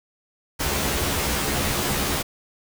pink noise with comb filter, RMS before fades -24 dBFS, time 0.59-2.23 s, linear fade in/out 20 ms, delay 14 ms, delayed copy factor +0.9, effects none

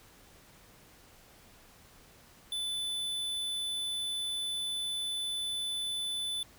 square tone, 3500 Hz, A7, 10 cents flat, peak -33 dBFS, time 2.52-6.43 s, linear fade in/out 2 ms, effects pink hiss -58 dBFS RMS until 6.58 s

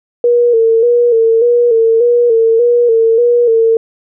sine tone with vibrato, 466.2 Hz, A#4, in tune, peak -6 dBFS, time 0.24-3.77 s, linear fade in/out 2 ms, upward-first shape square, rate 1.7 Hz, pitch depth 51 cents each way, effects none

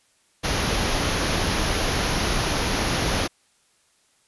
pink band-stop noise, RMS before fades -23 dBFS, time 0.43-3.28 s, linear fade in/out 20 ms, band 6600 to 10000 Hz, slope 96 dB/octave, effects white hiss -63 dBFS RMS until 4.27 s + resampled to 24000 Hz

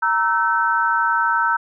sine chord, E diminished, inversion second, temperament equal with one note detuned, 932.3 / 1318.5 / 1530.4 Hz, Bb5 / E6 / G6, 0 / 0 / -42 cents, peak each -20 dBFS, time 0.02-1.57 s, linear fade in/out 10 ms, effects none

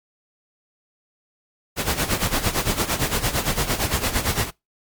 pink noise with tremolo, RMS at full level -20 dBFS, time 1.76-4.51 s, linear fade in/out 50 ms, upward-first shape sine, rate 8.8 Hz, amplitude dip 75%, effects noise-tail reverb RT60 0.2 s tail -23 dB re dry + Opus 48 kbps

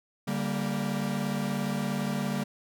45% pulse chord, G minor, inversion second, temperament equal with one note detuned, 143.89 / 196 / 233.1 Hz, D3 / G3 / Bb3, -35 / 0 / 0 cents, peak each -34 / -31 / -33 dBFS, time 0.27-2.44 s, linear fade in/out 10 ms, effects none

